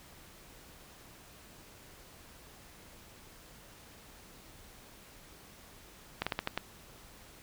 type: slowing click train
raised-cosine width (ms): 0.3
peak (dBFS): -15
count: 6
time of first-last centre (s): 6.22-6.576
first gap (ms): 46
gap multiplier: 1.22
effects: pink hiss -55 dBFS RMS until 7.42 s